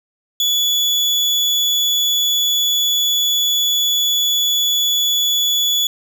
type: tone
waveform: 35% pulse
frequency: 3424 Hz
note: A7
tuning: 48 cents flat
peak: -12 dBFS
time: 0.4-5.87 s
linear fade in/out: 2 ms
effects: 8-bit